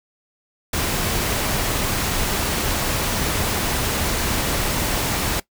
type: noise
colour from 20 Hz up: pink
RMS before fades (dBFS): -22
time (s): 0.73-5.4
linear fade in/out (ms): 5
effects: noise-tail reverb RT60 0.1 s tail -19 dB re dry